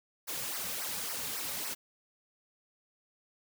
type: noise with flanger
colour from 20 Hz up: white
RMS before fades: -37 dBFS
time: 0.27-1.75 s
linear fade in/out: 20 ms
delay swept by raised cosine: 0.28 to 3.08 ms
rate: 3.6 Hz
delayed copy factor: -0.8
effects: none

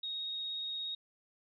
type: tone with vibrato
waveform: sine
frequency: 3749 Hz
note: A#7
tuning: 9 cents sharp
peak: -36 dBFS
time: 0.03-0.95 s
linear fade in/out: 5 ms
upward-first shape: sine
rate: 17 Hz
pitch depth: 10 cents each way
effects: none

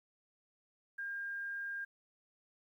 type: tone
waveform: sine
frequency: 1607 Hz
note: G6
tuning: 43 cents sharp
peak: -38 dBFS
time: 0.98-1.85 s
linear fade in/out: 10 ms
effects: 12-bit

